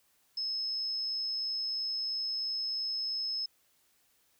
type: tone with amplitude modulation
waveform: sine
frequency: 5190 Hz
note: E8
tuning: 28 cents flat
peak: -30 dBFS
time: 0.37-3.46 s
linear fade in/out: 5 ms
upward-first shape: sine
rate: 123 Hz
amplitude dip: 30%
effects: white hiss -70 dBFS RMS until 4.39 s